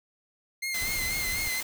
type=tone with vibrato; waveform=sawtooth; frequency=2093 Hz; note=C7; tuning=in tune; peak=-26 dBFS; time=0.62-1.61 s; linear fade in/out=10 ms; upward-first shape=sine; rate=4.1 Hz; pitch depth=47 cents each way
type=noise; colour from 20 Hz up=white; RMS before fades=-35 dBFS; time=0.74-1.63 s; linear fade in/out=5 ms
type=noise with tremolo; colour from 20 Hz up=brown; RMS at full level=-38 dBFS; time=0.81-1.49 s; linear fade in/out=5 ms; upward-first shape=sine; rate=14 Hz; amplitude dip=30%
effects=none